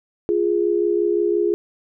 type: tone pair together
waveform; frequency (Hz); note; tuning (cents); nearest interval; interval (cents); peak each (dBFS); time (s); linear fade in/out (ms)
sine; 348 / 413.8; F4 / G#4; -6 / -6; minor third; 300; -19; 0.29-1.54; 0
effects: none